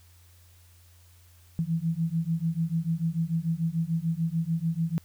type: beating tone pair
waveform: sine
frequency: 161.3 / 168.1 Hz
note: E3 / E3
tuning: -37 / +34 cents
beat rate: 6.8 Hz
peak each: -28 dBFS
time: 1.59-4.98 s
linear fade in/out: 0 ms
effects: added 87 Hz sine -54 dBFS peak until 5.04 s + white hiss -61 dBFS RMS until 5.04 s